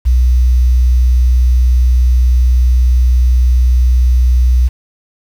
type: tone with quantisation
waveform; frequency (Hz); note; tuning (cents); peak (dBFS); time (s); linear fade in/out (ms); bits
sine; 61.74; B1; 0; -6; 0.05-4.69; 20; 6
effects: none